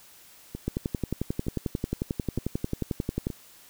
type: two click trains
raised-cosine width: 3 ms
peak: -21 / -14 dBFS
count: 4 / 30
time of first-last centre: 0.55-3.302 / 0.68-3.269 s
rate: 1.09 / 11.2 Hz
effects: white hiss -53 dBFS RMS until 3.69 s